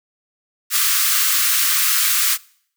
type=high-pass noise; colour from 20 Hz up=white; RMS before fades=-17 dBFS; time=0.7-2.38 s; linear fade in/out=50 ms; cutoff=1100 Hz; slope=96 dB/octave; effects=noise-tail reverb RT60 0.6 s tail -23 dB re dry